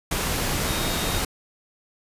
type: tone in noise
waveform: sine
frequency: 3729 Hz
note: A#7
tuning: in tune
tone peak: -34 dBFS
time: 0.67-1.2 s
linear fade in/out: 5 ms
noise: pink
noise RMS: -25 dBFS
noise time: 0.11-1.25 s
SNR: -12 dB
effects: resampled to 32000 Hz